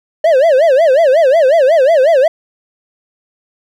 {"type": "tone with vibrato", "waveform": "triangle", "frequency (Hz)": 587.3, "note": "D5", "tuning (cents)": 0, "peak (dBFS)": -4, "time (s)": [0.24, 2.28], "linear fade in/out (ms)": 5, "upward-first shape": "sine", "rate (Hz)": 5.5, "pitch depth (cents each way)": 250, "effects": []}